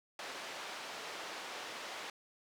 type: band-pass noise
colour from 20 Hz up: pink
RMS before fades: -45 dBFS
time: 0.19-2.1 s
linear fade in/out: 2 ms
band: 550 to 5100 Hz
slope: 12 dB/octave
effects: none